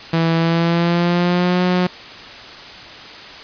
sawtooth tone with pitch glide, 164.81 to 180.77 Hz, E3 to F#3, 0 to -40 cents, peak -10 dBFS, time 0.13-1.87 s, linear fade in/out 5 ms, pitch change +160 cents, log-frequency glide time 0.37-1.6 s, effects white hiss -35 dBFS RMS until 3.43 s + resampled to 11025 Hz

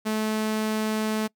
sawtooth tone, 216.8 Hz, A3, 25 cents flat, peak -20 dBFS, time 0.05-1.28 s, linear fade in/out 20 ms, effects noise-tail reverb RT60 0.1 s tail -24 dB re dry

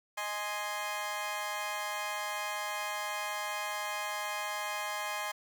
20% pulse chord, Ab major, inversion second, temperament equal, 622.3 / 830.6 / 1046.5 Hz, Eb5 / Ab5 / C6, 0 / 0 / 0 cents, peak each -36 / -33 / -33 dBFS, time 0.17-5.32 s, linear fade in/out 10 ms, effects none

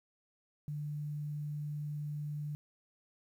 sine tone with quantisation, 148.2 Hz, D3, 16 cents sharp, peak -36 dBFS, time 0.68-2.55 s, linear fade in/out 0 ms, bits 11, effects none

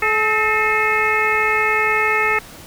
harmonic tone with a mistuned harmonic, 430.8 Hz, A4, 37 cents flat, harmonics 1 / 2 / 3 / 4 / 5 / 6, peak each -23 / -24 / -21 / -22 / -19 / -24 dBFS, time 0.02-2.39 s, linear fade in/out 5 ms, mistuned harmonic 4, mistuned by +71 cents, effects pink hiss -39 dBFS RMS until 2.66 s

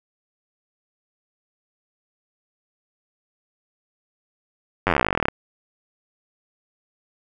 slowing click train, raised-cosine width 0.5 ms, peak -3 dBFS, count 24, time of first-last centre 4.87-5.284 s, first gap 10 ms, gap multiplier 1.05, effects none

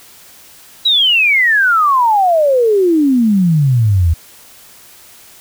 sine exponential sweep, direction down, 3951 to 77.78 Hz, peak -8 dBFS, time 0.85-4.14 s, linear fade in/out 10 ms, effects white hiss -41 dBFS RMS until 5.4 s

